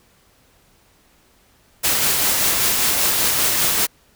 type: noise with tremolo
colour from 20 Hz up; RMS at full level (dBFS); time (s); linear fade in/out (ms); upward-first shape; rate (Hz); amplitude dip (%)
white; -17; 1.83-3.87; 20; sine; 5.1; 25
effects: pink hiss -56 dBFS RMS until 4.15 s